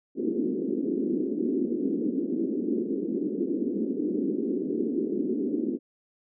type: band-pass noise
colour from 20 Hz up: pink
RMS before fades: -28 dBFS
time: 0.15-5.79 s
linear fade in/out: 50 ms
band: 220 to 400 Hz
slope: 48 dB/octave
effects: none